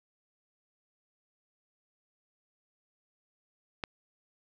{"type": "click", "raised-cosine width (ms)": 0.3, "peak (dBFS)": -17, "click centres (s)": 3.838, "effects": []}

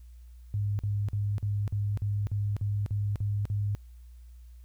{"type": "tone bursts", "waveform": "sine", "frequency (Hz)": 102.5, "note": "G#2", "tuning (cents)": -22, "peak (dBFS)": -26, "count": 11, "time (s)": [0.54, 3.75], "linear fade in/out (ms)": 0, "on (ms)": 250, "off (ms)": 46, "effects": ["added 60 Hz sine -46 dBFS peak until 4.64 s", "white hiss -70 dBFS RMS until 4.64 s"]}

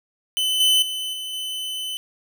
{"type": "tone with level steps", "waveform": "45% pulse", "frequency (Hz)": 3028, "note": "F#7", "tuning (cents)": 39, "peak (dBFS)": [-19, -14, -25, -28, -26], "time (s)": [0.37, 1.97], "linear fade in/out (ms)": 0, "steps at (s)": [0.6, 0.82, 1.13, 1.33], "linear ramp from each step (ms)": 5, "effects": []}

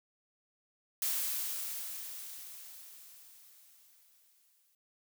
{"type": "noise with exponential decay", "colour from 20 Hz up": "blue", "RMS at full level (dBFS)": -32, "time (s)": [1.02, 4.75], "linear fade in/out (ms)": 2, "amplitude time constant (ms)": 810, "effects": []}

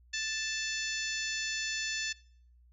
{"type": "harmonic tone with a mistuned harmonic", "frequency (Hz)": 880, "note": "A5", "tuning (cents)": 0, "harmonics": [2, 3, 4, 5, 6, 7, 8], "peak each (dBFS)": [-37, -39, -40, -41, -42, -42, -43], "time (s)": [0.13, 2.13], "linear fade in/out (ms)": 10, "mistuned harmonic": 7, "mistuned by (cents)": -17, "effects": ["noise-tail reverb RT60 0.6 s tail -23 dB re dry", "added 60 Hz sine -58 dBFS peak until 2.72 s"]}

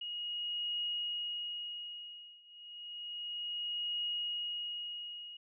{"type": "tone with tremolo", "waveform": "sine", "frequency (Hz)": 2883, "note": "F#7", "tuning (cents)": -46, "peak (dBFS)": -33, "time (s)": [0.01, 5.37], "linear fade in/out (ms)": 5, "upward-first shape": "triangle", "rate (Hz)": 0.31, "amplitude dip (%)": 95, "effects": []}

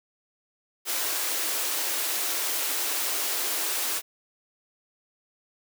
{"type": "high-pass noise", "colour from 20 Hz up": "white", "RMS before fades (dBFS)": -28, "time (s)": [0.85, 4.02], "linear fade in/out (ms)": 50, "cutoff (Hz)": 280, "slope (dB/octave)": 96, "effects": []}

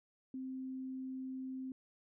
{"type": "tone", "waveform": "sine", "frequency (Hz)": 261.1, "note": "C4", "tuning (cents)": -3, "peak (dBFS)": -40, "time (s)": [0.34, 1.72], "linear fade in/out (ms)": 2, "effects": []}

